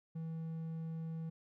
triangle tone, 162.3 Hz, E3, 27 cents flat, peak -37 dBFS, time 0.15-1.3 s, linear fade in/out 10 ms, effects none

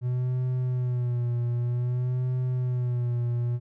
triangle tone with vibrato, 123.47 Hz, B2, in tune, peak -22 dBFS, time 0.01-3.6 s, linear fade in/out 50 ms, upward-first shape sine, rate 0.53 Hz, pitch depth 51 cents each way, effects none

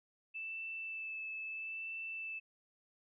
sine tone with vibrato, 2637 Hz, E7, in tune, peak -40 dBFS, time 0.34-2.4 s, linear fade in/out 20 ms, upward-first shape sine, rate 0.76 Hz, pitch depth 16 cents each way, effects none

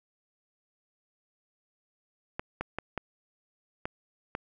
clicks, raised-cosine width 0.5 ms, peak -17 dBFS, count 6, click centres 2.395 / 2.61 / 2.786 / 2.977 / 3.855 / 4.351 s, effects none

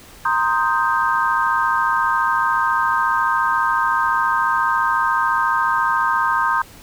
sine chord, C minor seventh, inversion third, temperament equal, 932.3 / 1046.5 / 1244.5 / 1568 Hz, Bb5 / C6 / Eb6 / G6, 0 / 0 / 0 / 0 cents, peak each -21 dBFS, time 0.25-6.62 s, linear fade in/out 5 ms, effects pink hiss -43 dBFS RMS until 6.82 s

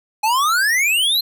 square exponential sweep, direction up, 832 to 4198 Hz, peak -15 dBFS, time 0.23-1.21 s, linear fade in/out 10 ms, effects none

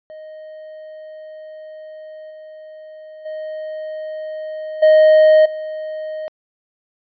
triangle tone with level steps, 622.3 Hz, D#5, in tune, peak -31 / -33 / -23 / -5 / -22 dBFS, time 0.1-6.28 s, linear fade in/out 0 ms, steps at 2.3 / 3.25 / 4.82 / 5.45 s, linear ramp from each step 10 ms, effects resampled to 11025 Hz

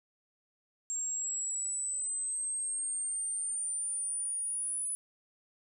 sine exponential sweep, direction up, 7459 to 9956 Hz, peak -32 dBFS, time 0.9-4.95 s, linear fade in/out 0 ms, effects none

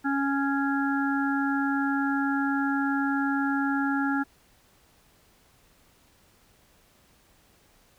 harmonic tone, 277.2 Hz, C#4, in tune, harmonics 1 / 3 / 5 / 6, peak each -25 / -32 / -31 / -33 dBFS, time 0.04-4.24 s, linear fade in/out 20 ms, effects pink hiss -61 dBFS RMS until 7.98 s

